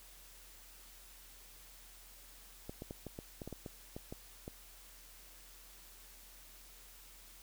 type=clicks; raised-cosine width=2 ms; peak=-30 dBFS; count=12; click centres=2.695 / 2.821 / 2.909 / 3.067 / 3.189 / 3.418 / 3.476 / 3.527 / 3.662 / 3.965 / 4.125 / 4.479 s; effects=added 42 Hz sine -60 dBFS peak until 7.42 s + white hiss -58 dBFS RMS until 7.42 s